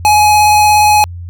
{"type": "tone with vibrato", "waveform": "square", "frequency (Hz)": 842, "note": "G#5", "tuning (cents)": 24, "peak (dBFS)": -6, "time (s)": [0.05, 1.04], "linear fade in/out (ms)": 0, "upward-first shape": "sine", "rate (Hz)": 17, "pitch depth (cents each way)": 8, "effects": ["added 87 Hz sine -23 dBFS peak until 1.29 s"]}